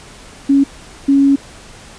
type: tone bursts at uneven times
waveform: sine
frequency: 277.2 Hz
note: C#4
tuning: in tune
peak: -7 dBFS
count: 2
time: 0.49-0.64 / 1.08-1.36 s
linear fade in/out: 10 ms
effects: pink hiss -38 dBFS RMS until 1.98 s + resampled to 22050 Hz